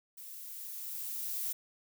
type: noise with level ramp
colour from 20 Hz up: violet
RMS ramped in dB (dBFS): -48 to -35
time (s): 0.17-1.53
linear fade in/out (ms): 10
effects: none